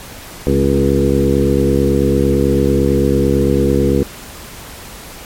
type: harmonic tone with a mistuned harmonic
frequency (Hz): 69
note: C#2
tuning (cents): -7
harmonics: 1 / 2 / 3 / 4 / 5 / 6 / 7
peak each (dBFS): -18 / -18 / -18 / -18 / -18 / -18 / -18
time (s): 0.47-4.03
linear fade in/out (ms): 0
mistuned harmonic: 4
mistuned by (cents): -29
effects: pink hiss -33 dBFS RMS until 5.25 s + MP3 64 kbps